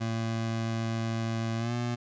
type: tone with pitch glide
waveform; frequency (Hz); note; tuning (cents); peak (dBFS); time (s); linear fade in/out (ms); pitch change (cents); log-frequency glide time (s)
25% pulse; 113.5 to 120.25; A#2 to B2; -46 to -46; -25; 0-1.96; 20; +100; 1.58-1.73
effects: resampled to 16000 Hz